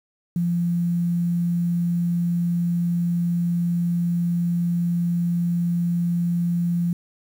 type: tone with quantisation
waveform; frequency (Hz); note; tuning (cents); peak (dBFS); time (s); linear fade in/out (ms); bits
sine; 172.6; F3; -20; -19; 0.36-6.93; 2; 8
effects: none